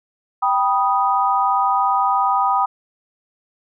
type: chord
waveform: sine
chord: G augmented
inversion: none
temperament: equal with one note detuned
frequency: 784 / 978.7 / 1244.5 Hz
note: G5 / B5 / D#6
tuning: 0 / -16 / 0 cents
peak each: -19 dBFS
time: 0.42-2.66 s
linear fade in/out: 10 ms
effects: none